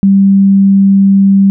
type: tone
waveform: sine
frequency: 196 Hz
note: G3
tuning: in tune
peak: -3 dBFS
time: 0.03-1.5 s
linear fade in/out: 0 ms
effects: none